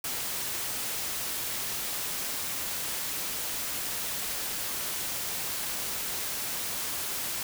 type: noise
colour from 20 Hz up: white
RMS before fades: -33 dBFS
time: 0.04-7.43 s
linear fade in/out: 2 ms
effects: none